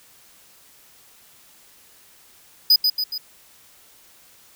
square tone with echo, 4978 Hz, D#8, in tune, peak -11 dBFS, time 2.7-2.76 s, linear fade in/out 5 ms, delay 140 ms, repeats 3, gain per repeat -5 dB, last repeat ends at 3.18 s, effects white hiss -52 dBFS RMS until 4.55 s

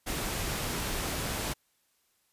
pink noise, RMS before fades -33 dBFS, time 0.06-1.54 s, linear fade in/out 20 ms, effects white hiss -72 dBFS RMS until 2.32 s + resampled to 32000 Hz

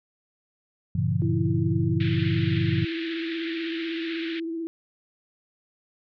sine chord, G diminished seventh, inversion none, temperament just, 98 / 117.6 / 141.12 / 169.34 Hz, G2 / Bb2 / Db3 / Fb3, 0 / +16 / +31 / +47 cents, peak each -27 dBFS, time 0.95-2.85 s, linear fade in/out 5 ms
sine tone with vibrato, 329.6 Hz, E4, in tune, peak -28 dBFS, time 1.22-4.67 s, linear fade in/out 0 ms, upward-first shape triangle, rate 16 Hz, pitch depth 38 cents each way
pink band-pass noise, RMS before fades -37 dBFS, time 2-4.4 s, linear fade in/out 5 ms, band 1600 to 3900 Hz, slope 48 dB/octave
effects none

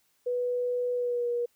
sine tone with pitch glide, 492 to 479.1 Hz, B4 to A#4, -7 to +47 cents, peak -26 dBFS, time 0.26-1.46 s, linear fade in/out 10 ms, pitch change -46 cents, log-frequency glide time 0.94-1.28 s, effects white hiss -70 dBFS RMS until 1.55 s

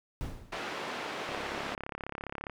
brown noise with exponential decay, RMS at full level -33 dBFS, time 0.21-0.77 s, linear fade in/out 0 ms, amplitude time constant 120 ms
pink band-pass noise, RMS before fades -38 dBFS, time 0.52-1.75 s, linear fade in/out 5 ms, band 340 to 3100 Hz, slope 12 dB/octave
click train, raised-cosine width 0.5 ms, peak -22 dBFS, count 43, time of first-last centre 1.29-2.497 s, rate 34.8 Hz
effects none

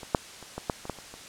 clicks, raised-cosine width 1 ms, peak -26 / -6 / -30 / -19 / -11 / -25 / -16 / -30 / -29 dBFS, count 9, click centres 0.032 / 0.148 / 0.427 / 0.58 / 0.698 / 0.854 / 0.897 / 0.987 / 1.14 s, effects white hiss -45 dBFS RMS until 1.28 s + low-pass 8000 Hz 12 dB/octave

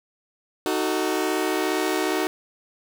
sawtooth chord, D# diminished, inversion none, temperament just, 311.1 / 373.4 / 448 Hz, D#4 / F#4 / A4, 0 / +16 / +31 cents, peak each -22 / -21 / -26 dBFS, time 0.66-2.27 s, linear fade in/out 0 ms, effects none

